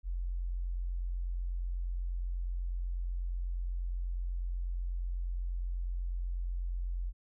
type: tone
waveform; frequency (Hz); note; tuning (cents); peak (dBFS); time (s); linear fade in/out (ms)
sine; 44.12; F1; +18; -32; 0.03-7.13; 50
effects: none